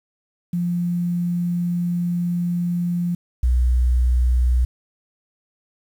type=tone pair in turn; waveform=sine; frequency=174.61 / 61.73 Hz; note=F3 / B1; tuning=0 / 0 cents; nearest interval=octave + tritone; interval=1800 cents; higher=first; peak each=-19 / -14 dBFS; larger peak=second; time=0.53-3.15 / 3.43-4.65 s; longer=first; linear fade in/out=5 ms; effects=8-bit